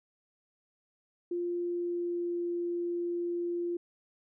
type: tone with pitch glide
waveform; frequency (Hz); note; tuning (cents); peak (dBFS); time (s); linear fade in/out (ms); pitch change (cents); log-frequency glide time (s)
sine; 349.2 to 346.8; F4 to F4; 0 to -12; -30; 1.31-3.77; 5; -12; 1.61-2.44
effects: none